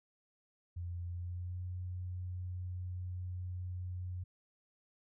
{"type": "tone with pitch glide", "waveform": "sine", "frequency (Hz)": [87.31, 90.49], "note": ["F2", "F#2"], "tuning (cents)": [0, -38], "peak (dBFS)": -38, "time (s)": [0.76, 4.24], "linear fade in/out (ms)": 10, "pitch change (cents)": 62, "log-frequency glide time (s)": [1.08, 1.66], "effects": []}